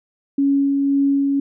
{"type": "tone with tremolo", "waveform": "sine", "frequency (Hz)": 278.3, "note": "C#4", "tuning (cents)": 7, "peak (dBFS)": -13, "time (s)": [0.38, 1.4], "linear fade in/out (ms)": 5, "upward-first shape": "sine", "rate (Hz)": 1.9, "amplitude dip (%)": 25, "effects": []}